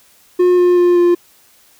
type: tone with pitch steps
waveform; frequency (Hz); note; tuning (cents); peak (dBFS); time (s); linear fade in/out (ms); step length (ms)
triangle; 359 / 355.9 / 352.8 / 349.8; F4 / F4 / F4 / F4; +48 / +33 / +18 / +3; -6; 0.39-1.15; 10; 190
effects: white hiss -50 dBFS RMS until 1.79 s